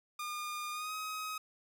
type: tone with pitch glide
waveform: sawtooth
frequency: 1212 to 1264.9 Hz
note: D#6 to D#6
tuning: -46 to +28 cents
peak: -34 dBFS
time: 0.19-1.38 s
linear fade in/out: 5 ms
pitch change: +74 cents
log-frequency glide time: 0.71-0.94 s
effects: none